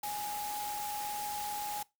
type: tone in noise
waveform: sine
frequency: 830.6 Hz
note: G#5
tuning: in tune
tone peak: -36 dBFS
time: 0.03-1.83 s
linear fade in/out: 5 ms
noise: white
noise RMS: -42 dBFS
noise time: 0.03-1.83 s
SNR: +3 dB
effects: noise-tail reverb RT60 0.2 s tail -20 dB re dry